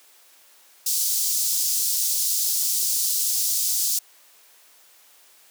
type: high-pass noise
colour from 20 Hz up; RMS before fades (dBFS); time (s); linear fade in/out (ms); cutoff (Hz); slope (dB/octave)
pink; -23; 0.86-3.99; 5; 5100; 24
effects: white hiss -54 dBFS RMS until 5.5 s + high-pass 400 Hz 12 dB/octave